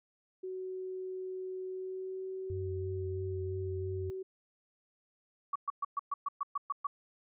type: tone with pitch glide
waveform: sine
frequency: 373.1 to 378.1 Hz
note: F#4 to F#4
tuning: +14 to +38 cents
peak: -37 dBFS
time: 0.43-4.23 s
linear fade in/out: 10 ms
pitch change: +24 cents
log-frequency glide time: 1.67-2.25 s
type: tone with vibrato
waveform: sine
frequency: 92.6 Hz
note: F#2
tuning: 2 cents sharp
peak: -36 dBFS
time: 2.5-4.1 s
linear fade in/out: 0 ms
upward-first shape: sine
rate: 3 Hz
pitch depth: 34 cents each way
type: tone bursts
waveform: sine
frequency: 1134 Hz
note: C#6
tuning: 39 cents sharp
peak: -30 dBFS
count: 10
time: 5.53-6.87 s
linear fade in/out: 5 ms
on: 26 ms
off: 120 ms
effects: none